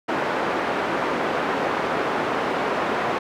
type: band-pass noise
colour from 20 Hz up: pink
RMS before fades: -24 dBFS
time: 0.08-3.19 s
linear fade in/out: 10 ms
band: 330 to 1600 Hz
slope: 12 dB/octave
effects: none